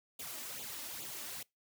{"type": "noise with flanger", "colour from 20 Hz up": "white", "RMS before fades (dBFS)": -44, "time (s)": [0.19, 1.43], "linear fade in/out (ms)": 5, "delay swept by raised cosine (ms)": [0.27, 3.47], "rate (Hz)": 2.4, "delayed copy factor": 0.75, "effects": ["noise-tail reverb RT60 0.2 s tail -24 dB re dry", "high-pass 80 Hz 12 dB/octave"]}